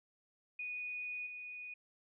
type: tone with level steps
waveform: sine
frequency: 2473 Hz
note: D#7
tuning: 11 cents flat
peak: -39 / -44 dBFS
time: 0.59-1.74 s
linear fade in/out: 5 ms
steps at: 1.26 s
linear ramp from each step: 10 ms
effects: none